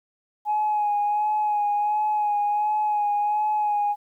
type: tone with vibrato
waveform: sine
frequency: 837 Hz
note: G#5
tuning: 13 cents sharp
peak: -19 dBFS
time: 0.45-3.96 s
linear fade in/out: 50 ms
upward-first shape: sine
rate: 1.4 Hz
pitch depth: 27 cents each way
effects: tanh soft clip ceiling -16 dBFS + 10-bit